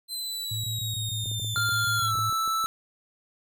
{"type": "exponential sweep", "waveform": "sawtooth", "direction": "down", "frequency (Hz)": [4089, 3340], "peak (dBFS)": -28, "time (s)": [0.08, 2.12], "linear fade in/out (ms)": 50}
{"type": "tone bursts", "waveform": "sine", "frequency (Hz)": 110, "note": "A2", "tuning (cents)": 0, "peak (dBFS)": -30, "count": 12, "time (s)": [0.51, 2.301], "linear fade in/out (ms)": 5, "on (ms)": 130, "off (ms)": 21}
{"type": "clicks", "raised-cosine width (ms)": 2, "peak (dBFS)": -32, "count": 11, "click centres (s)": [1.259, 1.315, 1.398, 1.446, 1.577, 1.691, 2.155, 2.188, 2.326, 2.477, 2.642]}
{"type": "tone with pitch glide", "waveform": "square", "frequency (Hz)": [1396.9, 1318.5], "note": ["F6", "E6"], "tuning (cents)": [0, 0], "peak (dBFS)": -25, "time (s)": [1.56, 2.66], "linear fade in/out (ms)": 0, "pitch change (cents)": -100, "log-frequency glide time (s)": [1.96, 2.13]}
{"effects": []}